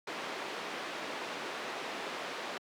pink band-pass noise, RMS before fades -40 dBFS, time 0.07-2.58 s, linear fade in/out 5 ms, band 360 to 3500 Hz, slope 12 dB/octave, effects high-pass 150 Hz 12 dB/octave

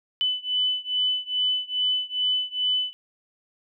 sine beating tone pair, 3000 / 3002.4 Hz, F#7 / F#7, +23 / +25 cents, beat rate 2.4 Hz, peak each -25 / -26 dBFS, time 0.21-2.93 s, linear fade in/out 0 ms, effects none

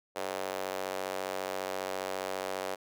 square tone with high-pass filter, 47.37 Hz, F#1, 41 cents sharp, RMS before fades -36 dBFS, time 0.15-2.76 s, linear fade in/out 20 ms, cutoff 550 Hz, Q 1.9, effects none

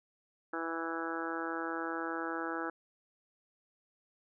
harmonic tone, 164.81 Hz, E3, in tune, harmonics 2 / 3 / 4 / 5 / 6 / 7 / 8 / 9 / 10, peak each -39 / -43 / -47 / -44 / -47 / -48 / -41 / -43 / -45 dBFS, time 0.53-2.7 s, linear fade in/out 5 ms, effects none

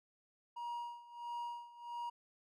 triangle tone with tremolo, 951 Hz, A#5, 34 cents sharp, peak -37 dBFS, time 0.56-2.1 s, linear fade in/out 10 ms, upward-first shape sine, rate 1.5 Hz, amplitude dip 85%, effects none

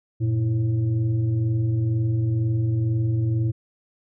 sine tone with frequency modulation, 116.54 Hz, A#2, in tune, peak -19 dBFS, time 0.2-3.52 s, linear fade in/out 20 ms, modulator 211 Hz, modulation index 0.54, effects none

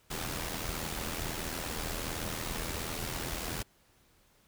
pink noise with amplitude modulation, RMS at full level -34 dBFS, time 0.1-3.63 s, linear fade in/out 10 ms, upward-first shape sine, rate 81.4 Hz, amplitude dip 60%, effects pink hiss -66 dBFS RMS until 4.47 s

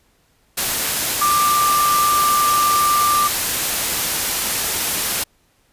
sine tone in noise, 1185 Hz, D6, 15 cents sharp, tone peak -14 dBFS, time 1.21-3.28 s, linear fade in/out 10 ms, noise white, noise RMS -20 dBFS, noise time 0.57-5.24 s, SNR +3 dB, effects pink hiss -60 dBFS RMS until 5.72 s + resampled to 32000 Hz

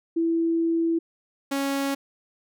sine / sawtooth tone pair in turn, 331.3 / 276.3 Hz, E4 / C#4, +9 / -6 cents, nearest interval minor third, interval 315 cents, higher first, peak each -20 dBFS, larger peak neither, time 0.16-0.99 / 1.51-1.95 s, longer first, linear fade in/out 10 ms, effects none

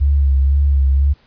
sine tone with vibrato, 69.3 Hz, C#2, in tune, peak -10 dBFS, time 0-1.14 s, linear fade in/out 20 ms, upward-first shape sine, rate 2 Hz, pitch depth 44 cents each way, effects pink hiss -54 dBFS RMS until 1.26 s + resampled to 11025 Hz

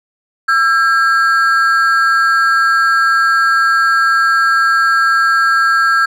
triangle ring-modulated tone, 1480 Hz, F#6, in tune, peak -4 dBFS, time 0.48-6.06 s, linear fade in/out 10 ms, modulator 139 Hz, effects none

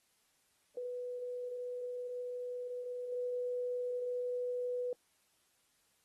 sine tone with level steps, 493.9 Hz, B4, in tune, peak -38 / -34 dBFS, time 0.77-4.93 s, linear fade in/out 2 ms, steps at 3.12 s, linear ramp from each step 5 ms, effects white hiss -74 dBFS RMS until 6.04 s + AAC 32 kbps

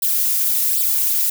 violet noise with flanger, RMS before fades -18 dBFS, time 0.02-1.3 s, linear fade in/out 5 ms, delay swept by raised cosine 0.23 to 4.43 ms, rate 1.3 Hz, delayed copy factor +0.95, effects none

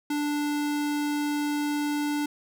square tone, 293.7 Hz, D4, in tune, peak -26 dBFS, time 0.1-2.26 s, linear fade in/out 5 ms, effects none

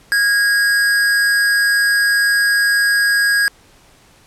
square tone with amplitude modulation, 1643 Hz, G#6, 19 cents flat, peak -11 dBFS, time 0.12-3.48 s, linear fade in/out 0 ms, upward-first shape sine, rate 228 Hz, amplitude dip 35%, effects pink hiss -49 dBFS RMS until 4.26 s + low-pass 11000 Hz 12 dB/octave

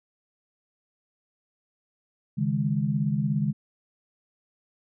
sine chord, C# suspended second, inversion none, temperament equal with one note detuned, 138.59 / 155.56 / 205.9 Hz, C#3 / D#3 / G#3, 0 / 0 / -15 cents, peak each -27 dBFS, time 2.37-3.53 s, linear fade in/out 20 ms, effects none

